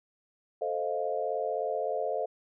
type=chord; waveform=sine; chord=F dominant seventh; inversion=first; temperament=equal; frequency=440 / 523.3 / 622.3 / 698.5 Hz; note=A4 / C5 / Eb5 / F5; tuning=0 / 0 / 0 / 0 cents; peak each=-34 dBFS; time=0.61-2.26 s; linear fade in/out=10 ms; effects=none